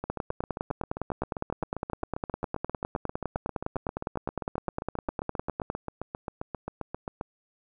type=two click trains; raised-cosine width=1 ms; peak=-15 / -19 dBFS; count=56 / 55; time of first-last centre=0.1-5.701 / 0.04-7.211 s; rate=9.82 / 7.53 Hz; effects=none